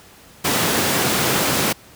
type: high-pass noise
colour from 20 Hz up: pink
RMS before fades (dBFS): -19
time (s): 0.44-1.73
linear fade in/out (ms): 10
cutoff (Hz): 140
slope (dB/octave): 12
effects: pink hiss -46 dBFS RMS until 1.95 s + high-pass 60 Hz 12 dB/octave